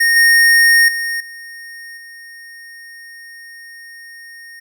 square tone with level steps, 1850 Hz, A#6, 14 cents flat, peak -11 / -8 / -19 / -32 / -35 dBFS, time 0-4.6 s, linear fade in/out 10 ms, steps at 0.16 / 0.88 / 1.2 / 1.97 s, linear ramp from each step 5 ms, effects none

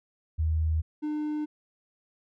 sine / triangle tone pair in turn, 79.3 / 301.7 Hz, D#2 / D4, +33 / +47 cents, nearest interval octave + major seventh, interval 2314 cents, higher second, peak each -23 / -26 dBFS, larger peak first, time 0.38-0.82 / 1.02-1.46 s, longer neither, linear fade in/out 20 ms, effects none

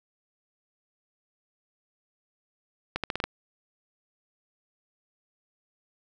accelerating click train, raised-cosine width 0.3 ms, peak -12 dBFS, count 6, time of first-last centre 2.96-3.24 s, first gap 77 ms, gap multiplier 0.84, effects none

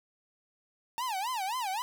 45% pulse tone with vibrato, 880 Hz, A5, in tune, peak -31 dBFS, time 0.98-1.82 s, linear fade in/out 0 ms, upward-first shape sine, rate 3.8 Hz, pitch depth 280 cents each way, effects none

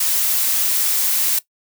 blue noise, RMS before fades -18 dBFS, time 0-1.39 s, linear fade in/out 5 ms, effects noise-tail reverb RT60 0.1 s tail -18 dB re dry

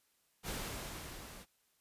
pink noise with level ramp, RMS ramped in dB -39 to -52 dBFS, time 0.43-1.46 s, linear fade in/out 50 ms, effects white hiss -75 dBFS RMS until 1.8 s + resampled to 32000 Hz

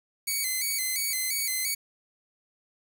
5% pulse tone with vibrato, 2147 Hz, C7, 44 cents sharp, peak -17 dBFS, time 0.27-1.75 s, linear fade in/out 10 ms, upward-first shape square, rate 2.9 Hz, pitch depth 78 cents each way, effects 8-bit

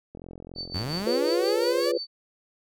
click train, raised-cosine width 2 ms, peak -28 dBFS, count 40, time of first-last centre 0.15-1.042 s, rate 43.7 Hz
sine tone with tremolo, 4539 Hz, C#8, 40 cents sharp, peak -30 dBFS, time 0.55-2.07 s, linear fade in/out 50 ms, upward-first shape sine, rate 5.6 Hz, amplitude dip 85%
sawtooth linear sweep, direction up, 79 to 592 Hz, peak -25 dBFS, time 0.74-1.92 s, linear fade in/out 10 ms
sine chord, C# dominant seventh, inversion first, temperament equal, 349.2 / 415.3 / 493.9 / 554.4 Hz, E#4 / G#4 / B4 / C#5, 0 / 0 / 0 / 0 cents, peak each -28 / -31 / -25 / -31 dBFS, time 1.06-1.98 s, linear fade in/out 10 ms
effects none

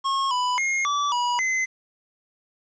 square tone with pitch steps, 1086 / 993 / 2141 / 1157 / 971 / 2050 Hz, C#6 / B5 / C7 / D6 / B5 / C7, -36 / +9 / +39 / -26 / -30 / -36 cents, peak -22 dBFS, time 0.04-1.66 s, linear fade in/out 20 ms, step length 270 ms, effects resampled to 16000 Hz + 9-bit

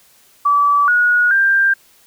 sine tone with pitch steps, 1152 / 1453 / 1587 Hz, D6 / F#6 / G6, -34 / -32 / +21 cents, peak -10 dBFS, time 0.45-1.74 s, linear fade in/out 10 ms, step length 430 ms, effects white hiss -51 dBFS RMS until 2.06 s

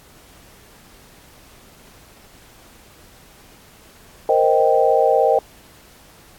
sine chord, C minor seventh, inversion third, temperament equal, 466.2 / 523.3 / 622.3 / 784 Hz, Bb4 / C5 / Eb5 / G5, 0 / 0 / 0 / 0 cents, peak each -18 dBFS, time 4.29-5.39 s, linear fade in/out 2 ms, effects pink hiss -48 dBFS RMS until 6.38 s + AAC 64 kbps

